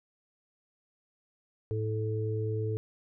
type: harmonic tone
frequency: 108.8 Hz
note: A2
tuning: 19 cents flat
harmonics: 1 / 3 / 4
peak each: -30 / -42 / -34 dBFS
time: 1.71-2.77 s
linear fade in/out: 0 ms
effects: none